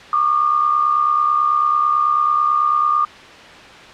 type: tone pair together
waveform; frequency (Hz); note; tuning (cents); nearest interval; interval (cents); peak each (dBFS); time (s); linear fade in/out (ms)
sine; 1140.9 / 1210; C#6 / D#6; +50 / -49; minor second; 101; -20 / -14; 0.13-3.05; 2
effects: white hiss -38 dBFS RMS until 3.93 s + low-pass 3000 Hz 12 dB/octave